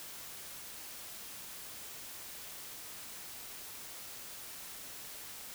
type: silence
effects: white hiss -47 dBFS RMS until 5.54 s